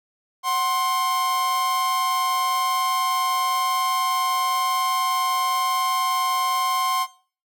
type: tone pair together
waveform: 45% pulse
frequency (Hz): 746 / 1055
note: F#5 / C6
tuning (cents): +14 / +14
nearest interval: tritone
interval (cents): 600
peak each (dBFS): -28 / -21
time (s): 0.43-7.07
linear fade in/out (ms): 50
effects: noise-tail reverb RT60 0.4 s tail -17 dB re dry